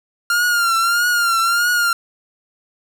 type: tone with vibrato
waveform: 45% pulse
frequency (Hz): 1396.9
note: F6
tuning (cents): 0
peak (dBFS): -14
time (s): 0.3-1.93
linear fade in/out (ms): 2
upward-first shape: triangle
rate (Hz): 1.6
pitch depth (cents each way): 75
effects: none